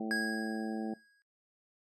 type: harmonic tone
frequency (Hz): 110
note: A2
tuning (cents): 0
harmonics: 2 / 3 / 4 / 5 / 6 / 7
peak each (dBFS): -36 / -40 / -45 / -48 / -49 / -45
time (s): 0-0.94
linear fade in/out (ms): 5
type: tone with exponential decay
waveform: square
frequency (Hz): 1647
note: G#6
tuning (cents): -15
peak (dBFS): -30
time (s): 0.11-1.22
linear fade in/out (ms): 0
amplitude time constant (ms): 240
effects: noise-tail reverb RT60 0.2 s tail -21 dB re dry + low-pass 8000 Hz 12 dB/octave